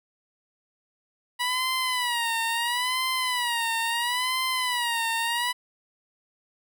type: tone with vibrato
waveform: 15% pulse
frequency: 972 Hz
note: B5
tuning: 28 cents flat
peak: -18 dBFS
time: 1.39-5.53 s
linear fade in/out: 20 ms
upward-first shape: sine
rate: 0.74 Hz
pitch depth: 110 cents each way
effects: none